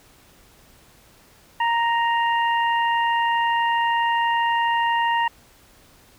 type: harmonic tone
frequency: 932.3 Hz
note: A#5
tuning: in tune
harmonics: 1 / 2 / 3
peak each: -19 / -25 / -30 dBFS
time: 1.6-5.28 s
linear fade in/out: 5 ms
effects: pink hiss -53 dBFS RMS until 6.18 s